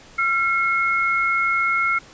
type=tone pair together; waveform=sine; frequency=1365.8 / 2168 Hz; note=F6 / C#7; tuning=-39 / -39 cents; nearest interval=minor sixth; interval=800 cents; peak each=-20 dBFS; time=0.18-1.99 s; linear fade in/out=10 ms; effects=pink hiss -46 dBFS RMS until 2.13 s + resampled to 16000 Hz